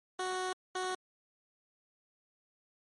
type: tone bursts at uneven times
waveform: 15% pulse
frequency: 370 Hz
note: F#4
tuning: in tune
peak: -27 dBFS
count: 2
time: 0.19-0.53 / 0.75-0.95 s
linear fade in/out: 5 ms
effects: MP3 48 kbps

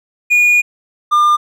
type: tone pair in turn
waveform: triangle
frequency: 2443 / 1201.9 Hz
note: D#7 / D6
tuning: -32 / +40 cents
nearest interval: octave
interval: 1228 cents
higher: first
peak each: -6 dBFS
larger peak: neither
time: 0.3-0.62 / 1.11-1.37 s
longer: first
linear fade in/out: 20 ms
effects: none

